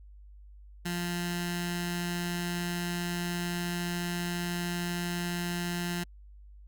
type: tone with notch filter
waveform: 15% pulse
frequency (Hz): 174.61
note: F3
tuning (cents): 0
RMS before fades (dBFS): -33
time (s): 0.85-6.04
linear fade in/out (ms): 10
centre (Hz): 510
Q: 0.53
effects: added 50 Hz sine -48 dBFS peak until 6.67 s + Opus 48 kbps